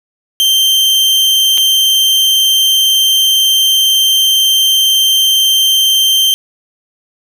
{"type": "tone with dropouts", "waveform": "40% pulse", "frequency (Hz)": 3139, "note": "G7", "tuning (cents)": 2, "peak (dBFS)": -7, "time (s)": [0.4, 6.34], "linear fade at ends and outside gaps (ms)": 0, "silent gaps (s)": [1.576, 1.58], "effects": []}